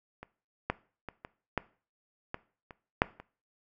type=clicks; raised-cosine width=0.5 ms; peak=-28 / -13 / -24 / -26 / -13 / -19 / -30 / -6 / -29 dBFS; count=9; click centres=0.23 / 0.7 / 1.087 / 1.249 / 1.577 / 2.344 / 2.708 / 3.019 / 3.2 s; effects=noise-tail reverb RT60 0.4 s tail -19 dB re dry